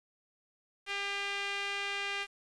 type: tone with band-pass filter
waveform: sawtooth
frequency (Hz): 400.1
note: G4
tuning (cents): +35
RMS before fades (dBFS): -36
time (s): 0.86-2.27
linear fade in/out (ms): 50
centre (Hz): 2500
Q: 2.1
effects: resampled to 22050 Hz + 9-bit